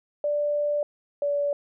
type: tone pair in turn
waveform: sine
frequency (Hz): 587.3 / 575.2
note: D5 / D5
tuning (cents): 0 / -36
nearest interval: unison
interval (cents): 36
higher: first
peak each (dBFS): -22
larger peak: neither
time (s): 0.24-0.83 / 1.22-1.53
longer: first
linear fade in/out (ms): 2
effects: none